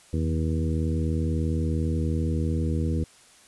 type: harmonic tone with a mistuned harmonic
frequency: 80.1 Hz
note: E2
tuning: 49 cents flat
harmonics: 1 / 2 / 3 / 4 / 5 / 6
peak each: -25 / -29 / -31 / -33 / -39 / -37 dBFS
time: 0.13-3.04 s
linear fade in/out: 5 ms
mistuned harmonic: 1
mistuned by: +64 cents
effects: white hiss -54 dBFS RMS until 3.47 s + resampled to 24000 Hz